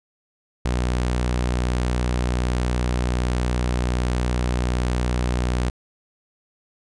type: tone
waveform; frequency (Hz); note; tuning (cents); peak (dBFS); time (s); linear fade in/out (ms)
sawtooth; 61.3; B1; -12; -16; 0.65-5.7; 5
effects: resampled to 22050 Hz